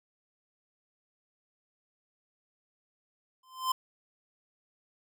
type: tone with exponential growth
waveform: square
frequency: 1035 Hz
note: C6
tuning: 19 cents flat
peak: -24 dBFS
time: 3.43-3.72 s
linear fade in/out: 5 ms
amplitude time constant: 61 ms
effects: none